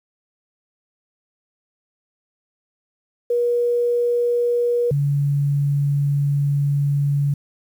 sine tone pair in turn, 480 / 142.42 Hz, B4 / C#3, -49 / +47 cents, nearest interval octave + major sixth, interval 2104 cents, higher first, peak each -16 dBFS, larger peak neither, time 3.3-4.91 / 4.91-7.34 s, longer second, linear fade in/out 5 ms, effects 8-bit

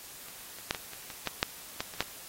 clicks, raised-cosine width 0.2 ms, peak -29 / -29 / -9 / -18 / -25 / -24 / -13 / -6 / -15 / -25 / -10 dBFS, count 11, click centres 0.285 / 0.586 / 0.709 / 0.748 / 0.934 / 1.102 / 1.273 / 1.429 / 1.805 / 1.938 / 2.006 s, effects white hiss -47 dBFS RMS until 2.28 s + AAC 48 kbps

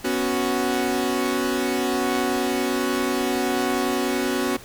sawtooth chord, B suspended second, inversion none, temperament equal, 246.9 / 277.2 / 370 Hz, B3 / C#4 / F#4, 0 / 0 / 0 cents, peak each -22 / -22 / -21 dBFS, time 0.04-4.57 s, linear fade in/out 10 ms, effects pink hiss -43 dBFS RMS until 4.64 s

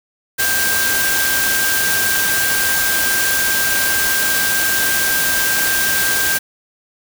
sine tone in noise, 1584 Hz, G6, 18 cents sharp, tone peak -18 dBFS, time 0.38-6.39 s, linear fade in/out 20 ms, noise white, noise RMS -18 dBFS, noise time 0.38-6.39 s, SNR -3 dB, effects none

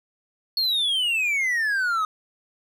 triangle exponential sweep, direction down, 4378 to 1244.5 Hz, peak -19 dBFS, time 0.57-2.05 s, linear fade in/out 2 ms, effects none

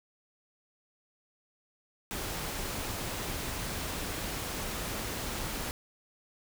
pink noise, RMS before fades -36 dBFS, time 2.11-5.71 s, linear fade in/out 0 ms, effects none

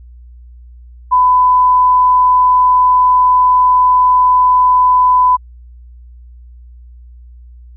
sine tone, 1002 Hz, B5, 25 cents sharp, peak -6 dBFS, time 1.11-5.37 s, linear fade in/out 20 ms, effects added 60 Hz sine -34 dBFS peak until 7.76 s

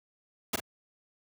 pink noise with echo, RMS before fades -29 dBFS, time 0.53-0.56 s, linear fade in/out 5 ms, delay 42 ms, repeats 1, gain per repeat -7 dB, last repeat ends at 0.602 s, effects high-pass 100 Hz 12 dB/octave

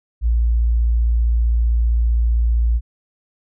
sine tone, 57.7 Hz, A#1, 17 cents flat, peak -13 dBFS, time 0.21-2.81 s, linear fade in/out 50 ms, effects none

